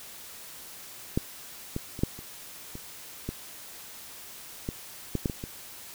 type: clicks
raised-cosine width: 3 ms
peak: -11 / -17 / -25 / -10 / -30 / -26 / -18 / -17 / -14 / -13 / -19 / -22 dBFS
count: 12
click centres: 1.175 / 1.764 / 1.991 / 2.035 / 2.19 / 2.754 / 3.29 / 4.689 / 5.153 / 5.258 / 5.298 / 5.439 s
effects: white hiss -45 dBFS RMS until 5.94 s